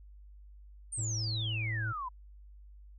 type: exponential sweep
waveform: sine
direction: down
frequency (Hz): 9130 to 969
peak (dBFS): -35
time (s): 0.92-2.09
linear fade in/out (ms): 10
type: tone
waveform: triangle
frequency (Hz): 110.2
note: A2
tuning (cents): +3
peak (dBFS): -31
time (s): 0.97-1.93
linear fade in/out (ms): 20
effects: added 50 Hz sine -50 dBFS peak until 2.98 s